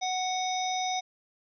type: harmonic tone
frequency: 741 Hz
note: F#5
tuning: 2 cents sharp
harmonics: 1 / 3 / 5 / 7 / 8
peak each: -29 / -38 / -36 / -41 / -38 dBFS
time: 0.01-1.01 s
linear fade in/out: 20 ms
effects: none

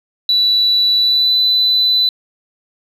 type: tone with pitch glide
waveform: sine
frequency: 3951 to 3997 Hz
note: B7 to B7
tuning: 0 to +20 cents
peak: -9 dBFS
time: 0.29-2.09 s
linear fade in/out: 2 ms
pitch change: +20 cents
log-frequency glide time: 0.97-1.36 s
effects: tanh soft clip ceiling -6 dBFS

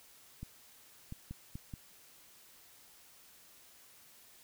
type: clicks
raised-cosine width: 5 ms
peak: -30 dBFS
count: 5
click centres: 0.43 / 1.124 / 1.31 / 1.555 / 1.738 s
effects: white hiss -60 dBFS RMS until 4.43 s

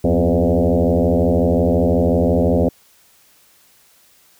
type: tone with frequency modulation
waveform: sine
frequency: 164.81 Hz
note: E3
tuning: in tune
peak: -12 dBFS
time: 0.04-2.69 s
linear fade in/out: 5 ms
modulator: 85.6 Hz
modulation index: 5.4
effects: white hiss -53 dBFS RMS until 4.39 s

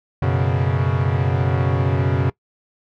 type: chord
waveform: 45% pulse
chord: F# suspended fourth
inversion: none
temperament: equal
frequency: 92.5 / 123.47 / 138.59 Hz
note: F#2 / B2 / C#3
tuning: 0 / 0 / 0 cents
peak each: -21 dBFS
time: 0.22-2.3 s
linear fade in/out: 5 ms
effects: noise-tail reverb RT60 0.1 s tail -21 dB re dry + low-pass 2000 Hz 12 dB/octave

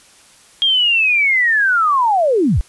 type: linear sweep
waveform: sine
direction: down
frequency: 3260 to 33 Hz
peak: -11 dBFS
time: 0.62-2.61 s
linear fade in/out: 0 ms
effects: white hiss -47 dBFS RMS until 2.68 s + resampled to 24000 Hz

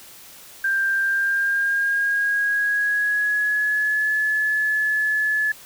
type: tone with pitch glide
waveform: sine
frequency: 1584 to 1717.4 Hz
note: G6 to A6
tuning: +18 to -42 cents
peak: -18 dBFS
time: 0.64-5.52 s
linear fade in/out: 5 ms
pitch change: +140 cents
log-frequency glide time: 1-4.11 s
effects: white hiss -44 dBFS RMS until 5.65 s

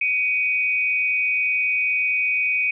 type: tone pair together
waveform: sine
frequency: 2267 / 2489 Hz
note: C#7 / D#7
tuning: +38 / 0 cents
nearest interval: major second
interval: 162 cents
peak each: -23 / -20 dBFS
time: 0.01-2.71 s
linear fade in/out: 5 ms
effects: none

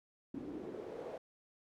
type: noise with band-pass filter sweep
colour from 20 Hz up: pink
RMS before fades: -45 dBFS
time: 0.34-1.18 s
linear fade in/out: 5 ms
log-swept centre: 270 to 560 Hz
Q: 4.5
effects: none

